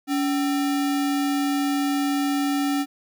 sine tone with sample-and-hold, 283 Hz, C#4, 36 cents sharp, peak -20 dBFS, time 0.07-2.86 s, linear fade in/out 50 ms, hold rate 1050 Hz, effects none

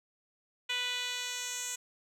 10% pulse tone with band-pass filter sweep, 493.9 Hz, B4, in tune, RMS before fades -36 dBFS, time 0.69-1.76 s, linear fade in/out 10 ms, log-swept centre 3200 to 7100 Hz, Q 2.1, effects none

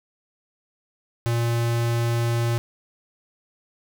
square tone, 117.4 Hz, A#2, 13 cents sharp, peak -21 dBFS, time 1.26-2.58 s, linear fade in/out 0 ms, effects none

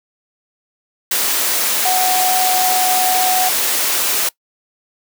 sine tone in noise, 740 Hz, F#5, in tune, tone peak -15 dBFS, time 1.85-3.49 s, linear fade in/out 5 ms, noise white, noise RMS -17 dBFS, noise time 1.11-4.29 s, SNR -1 dB, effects noise-tail reverb RT60 0.1 s tail -22 dB re dry + high-pass 300 Hz 12 dB/octave

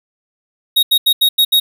square tone bursts at uneven times, 3765 Hz, A#7, 16 cents sharp, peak -9 dBFS, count 6, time 0.76-0.83 / 0.91-0.98 / 1.06-1.13 / 1.21-1.29 / 1.38-1.45 / 1.52-1.6 s, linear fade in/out 10 ms, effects none

